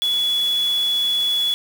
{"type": "tone in noise", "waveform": "sine", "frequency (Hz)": 3400, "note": "G#7", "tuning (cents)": 40, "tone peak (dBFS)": -17, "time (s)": [0.02, 1.54], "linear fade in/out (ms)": 0, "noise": "white", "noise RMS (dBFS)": -35, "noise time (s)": [0.02, 1.54], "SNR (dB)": 15, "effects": []}